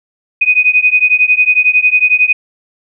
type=beating tone pair; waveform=sine; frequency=2489 / 2500 Hz; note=D#7 / D#7; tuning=0 / +8 cents; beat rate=11 Hz; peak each=-10 dBFS; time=0.41-2.33 s; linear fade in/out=10 ms; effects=none